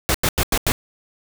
pink noise bursts, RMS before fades -18 dBFS, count 5, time 0.09-0.72 s, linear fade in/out 0 ms, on 54 ms, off 90 ms, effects none

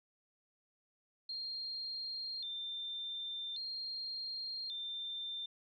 sine tone with vibrato, 3883 Hz, B7, 30 cents flat, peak -39 dBFS, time 1.29-5.46 s, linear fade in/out 5 ms, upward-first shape square, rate 0.44 Hz, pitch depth 140 cents each way, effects none

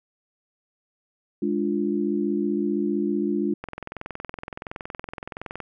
sine chord, D diminished, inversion second, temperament equal, 207.7 / 293.7 / 349.2 Hz, Ab3 / D4 / F4, 0 / 0 / 0 cents, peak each -26 dBFS, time 1.42-3.54 s, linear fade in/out 5 ms
click train, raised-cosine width 0.5 ms, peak -18 dBFS, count 43, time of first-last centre 3.64-5.603 s, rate 21.4 Hz
effects none

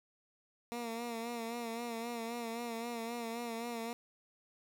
15% pulse tone with vibrato, 233.1 Hz, A#3, in tune, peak -32 dBFS, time 0.72-3.93 s, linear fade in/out 0 ms, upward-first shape sine, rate 3.8 Hz, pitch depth 50 cents each way, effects none

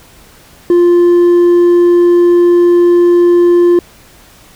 sine tone with hard clipping, 349.2 Hz, F4, in tune, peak -5 dBFS, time 0.7-3.79 s, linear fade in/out 2 ms, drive 2 dB, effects pink hiss -41 dBFS RMS until 4.55 s

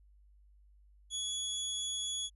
25% pulse tone, 3374 Hz, G#7, 27 cents sharp, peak -31 dBFS, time 1.1-2.3 s, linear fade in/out 50 ms, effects added 50 Hz sine -59 dBFS peak until 2.35 s + resampled to 32000 Hz

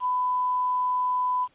sine tone with quantisation, 1000 Hz, B5, 21 cents sharp, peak -22 dBFS, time 0-1.48 s, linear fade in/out 50 ms, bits 8, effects pink hiss -63 dBFS RMS until 1.54 s + resampled to 8000 Hz

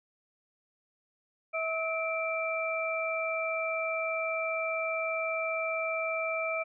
sine tone cluster, 648 / 1288 / 2347 Hz, E5 / E6 / D7, -30 / -41 / -2 cents, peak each -32 / -37 / -33 dBFS, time 1.53-6.64 s, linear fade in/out 20 ms, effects none

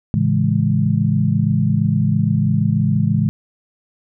sine chord, A major seventh, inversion none, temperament equal, 110 / 138.59 / 164.81 / 207.7 Hz, A2 / C#3 / E3 / G#3, 0 / 0 / 0 / 0 cents, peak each -19 dBFS, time 0.14-3.29 s, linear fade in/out 0 ms, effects none

